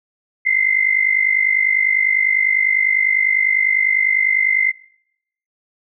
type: tone pair together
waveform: sine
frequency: 2050 / 2100 Hz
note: C7 / C7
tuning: -36 / +6 cents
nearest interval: unison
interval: 42 cents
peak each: -16 dBFS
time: 0.45-4.72 s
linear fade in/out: 20 ms
effects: noise-tail reverb RT60 0.8 s tail -23 dB re dry